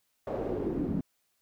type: noise with band-pass filter sweep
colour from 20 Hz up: brown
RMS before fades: -32 dBFS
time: 0.27-1.01 s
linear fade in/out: 2 ms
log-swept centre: 600 to 210 Hz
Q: 2.8
effects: white hiss -75 dBFS RMS until 1.41 s